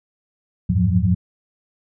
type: tone cluster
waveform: sine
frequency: 84.3 / 98.4 / 109.4 / 175.7 / 183 Hz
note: E2 / G2 / A2 / F3 / F#3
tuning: +39 / +7 / -9 / +11 / -19 cents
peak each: -21 dBFS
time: 0.69-1.15 s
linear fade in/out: 10 ms
effects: none